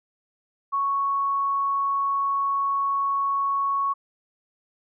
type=tone; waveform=sine; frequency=1108.7 Hz; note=C#6; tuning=in tune; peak=-21 dBFS; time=0.72-3.94 s; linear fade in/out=20 ms; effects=none